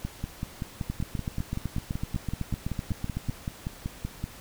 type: two click trains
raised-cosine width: 5 ms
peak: -18 / -17 dBFS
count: 23 / 20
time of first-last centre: 0.05-4.24 / 0.9-3.296 s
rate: 5.25 / 7.93 Hz
effects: pink hiss -47 dBFS RMS until 4.4 s